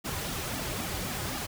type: noise with flanger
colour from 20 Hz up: pink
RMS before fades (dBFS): -34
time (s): 0.04-1.47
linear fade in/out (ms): 20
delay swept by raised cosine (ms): 1.9 to 4.5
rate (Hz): 3.8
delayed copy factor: -0.8
effects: none